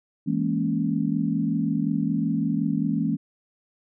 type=chord; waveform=sine; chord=A# half-diminished seventh; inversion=second; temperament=equal; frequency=164.81 / 207.7 / 233.1 / 277.2 Hz; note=E3 / G#3 / A#3 / C#4; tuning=0 / 0 / 0 / 0 cents; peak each=-27 dBFS; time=0.26-3.17 s; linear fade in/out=20 ms; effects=none